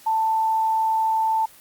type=tone; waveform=sine; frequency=886 Hz; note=A5; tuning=12 cents sharp; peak=-18 dBFS; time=0.06-1.46 s; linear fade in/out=10 ms; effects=white hiss -49 dBFS RMS until 1.6 s + Opus 48 kbps